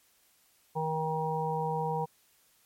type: harmonic tone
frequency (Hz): 158.2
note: D#3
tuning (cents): +29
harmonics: 1 / 3 / 5 / 6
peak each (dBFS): -34 / -34 / -34 / -34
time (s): 0.75-2.06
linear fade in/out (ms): 20
effects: white hiss -66 dBFS RMS until 2.65 s + MP3 64 kbps